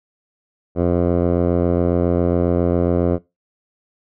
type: tone with low-pass filter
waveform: 10% pulse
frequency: 87.31 Hz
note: F2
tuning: in tune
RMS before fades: -17 dBFS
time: 0.75-3.19 s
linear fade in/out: 50 ms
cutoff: 630 Hz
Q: 1.3
effects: noise-tail reverb RT60 0.2 s tail -18 dB re dry